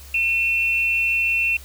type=tone pair together; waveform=sine; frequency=2458 / 2697 Hz; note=D#7 / E7; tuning=-22 / +39 cents; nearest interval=major second; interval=161 cents; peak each=-25 / -18 dBFS; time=0.14-1.57 s; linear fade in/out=5 ms; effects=added 68 Hz sine -40 dBFS peak until 1.64 s + white hiss -45 dBFS RMS until 1.64 s